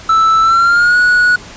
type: tone with pitch glide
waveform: triangle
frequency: 1318.5 to 1463 Hz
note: E6 to F#6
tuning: 0 to -20 cents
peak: -5 dBFS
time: 0.09-1.36 s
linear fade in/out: 5 ms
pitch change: +180 cents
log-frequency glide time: 0.41-0.98 s
effects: pink hiss -33 dBFS RMS until 1.56 s + resampled to 16000 Hz